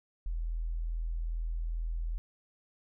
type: tone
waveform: sine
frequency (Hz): 41.2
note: E1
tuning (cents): 0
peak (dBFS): -31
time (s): 0.26-2.18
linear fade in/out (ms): 0
effects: none